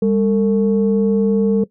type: tone pair together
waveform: sine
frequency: 201.1 / 451.5 Hz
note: G3 / A4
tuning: +44 / +45 cents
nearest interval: octave + major second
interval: 1401 cents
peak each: -14 dBFS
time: 0.02-1.64 s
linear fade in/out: 5 ms
effects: noise-tail reverb RT60 0.1 s tail -18 dB re dry + tanh soft clip ceiling -6 dBFS